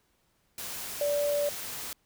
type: tone in noise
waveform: sine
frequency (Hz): 580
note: D5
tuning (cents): -22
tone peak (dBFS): -25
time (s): 1.01-1.49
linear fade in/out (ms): 2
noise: white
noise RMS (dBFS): -38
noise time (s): 0.58-1.93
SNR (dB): +10
effects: pink hiss -71 dBFS RMS until 2.05 s